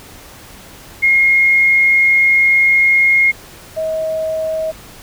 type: tone pair in turn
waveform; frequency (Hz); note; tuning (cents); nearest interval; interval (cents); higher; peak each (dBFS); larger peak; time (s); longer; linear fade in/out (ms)
sine; 2145 / 636.3; C7 / D#5; +42 / +39; octave + major sixth; 2103; first; -8 / -16; first; 1.02-3.32 / 3.76-4.72; first; 20
effects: pink hiss -38 dBFS RMS until 5.02 s